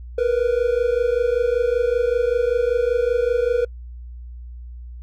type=tone pair together; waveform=triangle; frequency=468.3 / 493.5 Hz; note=A#4 / B4; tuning=+8 / -1 cents; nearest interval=minor second; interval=91 cents; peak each=-18 / -17 dBFS; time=0.18-3.65 s; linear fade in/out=5 ms; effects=noise-tail reverb RT60 0.1 s tail -26 dB re dry + added 60 Hz sine -33 dBFS peak until 5.02 s